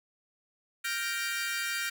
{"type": "chord", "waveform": "sawtooth", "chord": "G minor seventh", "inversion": "third", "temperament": "equal", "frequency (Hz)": [1396.9, 1568, 1864.7, 2349], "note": ["F6", "G6", "Bb6", "D7"], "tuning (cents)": [0, 0, 0, 0], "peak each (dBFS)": -33, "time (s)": [0.84, 1.9], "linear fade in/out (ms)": 10, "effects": []}